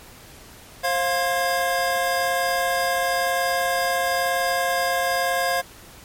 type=tone cluster; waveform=square; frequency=532 / 702 / 1052 / 1637 Hz; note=C5 / F5 / C6 / G#6; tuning=+29 / +9 / +9 / -25 cents; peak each=-27 / -24 / -30 / -27 dBFS; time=0.83-5.62 s; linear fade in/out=20 ms; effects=pink hiss -45 dBFS RMS until 6.04 s + MP3 64 kbps